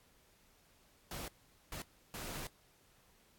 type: noise bursts at uneven times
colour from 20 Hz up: pink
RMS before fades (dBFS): -44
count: 3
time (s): 1.11-1.28 / 1.72-1.82 / 2.14-2.47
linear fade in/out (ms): 2
effects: pink hiss -68 dBFS RMS until 3.38 s + AAC 64 kbps